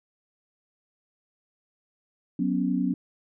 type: chord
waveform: sine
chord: F# suspended fourth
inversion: none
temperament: just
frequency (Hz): 185 / 246.7 / 277.5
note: F#3 / B3 / C#4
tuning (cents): 0 / -2 / +2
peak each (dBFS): -27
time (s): 2.39-2.94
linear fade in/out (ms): 5
effects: none